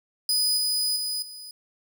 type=tone with level steps; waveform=sawtooth; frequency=4978 Hz; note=D#8; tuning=in tune; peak=-18 / -20 / -24 / -36 dBFS; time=0.29-1.51 s; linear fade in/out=2 ms; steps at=0.57 / 0.96 / 1.22 s; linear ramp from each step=5 ms; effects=none